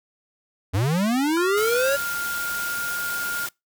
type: linear sweep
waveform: square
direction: up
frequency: 85.7 to 570 Hz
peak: -20 dBFS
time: 0.73-1.97 s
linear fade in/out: 20 ms
type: tone with pitch glide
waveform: sine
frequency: 1400 to 1413 Hz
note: F6 to F6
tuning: +4 to +20 cents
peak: -26 dBFS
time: 1.37-3.46 s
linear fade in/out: 0 ms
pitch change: +16 cents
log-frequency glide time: 1.77-2.97 s
type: noise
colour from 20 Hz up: white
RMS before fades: -32 dBFS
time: 1.57-3.49 s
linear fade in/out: 5 ms
effects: noise-tail reverb RT60 0.2 s tail -25 dB re dry